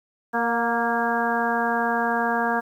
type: harmonic tone with a mistuned harmonic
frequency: 233.1 Hz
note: A#3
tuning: in tune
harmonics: 1 / 2 / 3 / 4 / 5 / 6 / 7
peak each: -28 / -29 / -26 / -27 / -31 / -32 / -27 dBFS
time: 0.33-2.61 s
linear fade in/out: 20 ms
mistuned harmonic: 3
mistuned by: +25 cents
effects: 9-bit